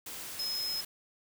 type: tone in noise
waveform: sine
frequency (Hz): 5140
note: E8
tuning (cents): -45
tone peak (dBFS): -32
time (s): 0.39-0.81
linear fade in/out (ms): 5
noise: white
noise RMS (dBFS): -42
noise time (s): 0.06-0.85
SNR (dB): +7
effects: none